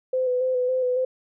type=tone with vibrato; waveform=sine; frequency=507 Hz; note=B4; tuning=45 cents sharp; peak=-20 dBFS; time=0.13-1.05 s; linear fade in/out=5 ms; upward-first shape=square; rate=3.6 Hz; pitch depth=25 cents each way; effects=none